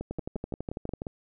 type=two click trains; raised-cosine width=2 ms; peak=-20 / -21 dBFS; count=12 / 7; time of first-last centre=0.11-1.019 / 0.01-1.068 s; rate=12.1 / 5.67 Hz; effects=none